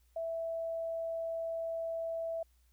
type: tone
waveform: sine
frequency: 659.3 Hz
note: E5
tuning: in tune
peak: -34 dBFS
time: 0.16-2.43 s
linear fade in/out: 5 ms
effects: added 60 Hz sine -65 dBFS peak until 2.72 s + white hiss -75 dBFS RMS until 2.72 s